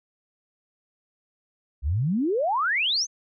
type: exponential sweep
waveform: sine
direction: up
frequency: 61.74 to 6570 Hz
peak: -21 dBFS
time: 1.82-3.07 s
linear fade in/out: 50 ms
effects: none